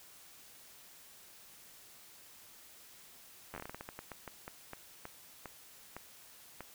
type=slowing click train; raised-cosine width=0.5 ms; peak=-28 dBFS; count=20; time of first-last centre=3.54-6.607 s; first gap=10 ms; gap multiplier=1.26; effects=white hiss -57 dBFS RMS until 6.74 s